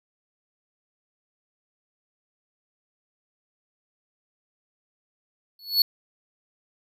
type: tone with exponential growth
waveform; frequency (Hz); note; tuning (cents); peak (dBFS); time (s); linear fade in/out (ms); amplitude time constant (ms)
square; 4403; C#8; -13; -13; 5.59-5.82; 2; 50
effects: none